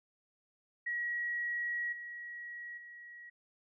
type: tone with level steps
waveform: sine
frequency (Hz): 1911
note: A#6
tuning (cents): +43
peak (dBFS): -33 / -42 / -48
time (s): 0.86-3.3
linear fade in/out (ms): 10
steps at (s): 1.92 / 2.77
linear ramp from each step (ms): 10
effects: none